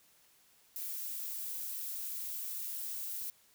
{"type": "noise", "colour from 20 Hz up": "violet", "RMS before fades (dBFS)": -40, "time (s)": [0.76, 3.3], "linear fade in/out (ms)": 0, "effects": ["white hiss -66 dBFS RMS until 3.54 s"]}